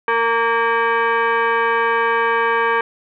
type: tone with frequency modulation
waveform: sine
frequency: 230.4 Hz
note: A#3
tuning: 20 cents flat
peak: -14 dBFS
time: 0.08-2.81 s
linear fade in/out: 2 ms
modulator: 691 Hz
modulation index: 2.5
effects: none